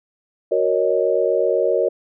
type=chord; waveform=sine; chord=D# minor seventh; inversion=first; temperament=equal; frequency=370 / 466.2 / 554.4 / 622.3 Hz; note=F#4 / A#4 / C#5 / D#5; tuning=0 / 0 / 0 / 0 cents; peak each=-22 / -20 / -20 / -22 dBFS; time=0.51-1.89 s; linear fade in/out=10 ms; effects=none